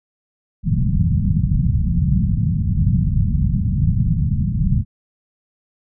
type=low-pass noise; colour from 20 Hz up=white; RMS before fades=-17 dBFS; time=0.63-4.85 s; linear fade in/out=50 ms; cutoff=190 Hz; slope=48 dB/octave; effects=none